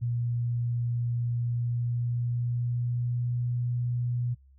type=tone with pitch glide; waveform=sine; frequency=119.6 to 121.69 Hz; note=A#2 to B2; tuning=+45 to -25 cents; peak=-26 dBFS; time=0.01-4.35 s; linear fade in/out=20 ms; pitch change=+30 cents; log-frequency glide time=1.45-3.43 s; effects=noise-tail reverb RT60 0.1 s tail -23 dB re dry + added 67 Hz sine -54 dBFS peak until 4.58 s